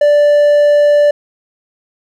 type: tone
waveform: triangle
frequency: 586 Hz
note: D5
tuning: 4 cents flat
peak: -4 dBFS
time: 0.01-1.11 s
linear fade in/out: 5 ms
effects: none